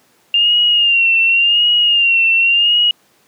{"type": "tone with vibrato", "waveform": "sine", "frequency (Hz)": 2794, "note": "F7", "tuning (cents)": 0, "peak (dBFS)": -9, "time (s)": [0.34, 2.91], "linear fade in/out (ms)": 2, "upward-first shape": "sine", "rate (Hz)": 0.9, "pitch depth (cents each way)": 64, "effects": ["pink hiss -54 dBFS RMS until 3.27 s", "high-pass 200 Hz 12 dB/octave"]}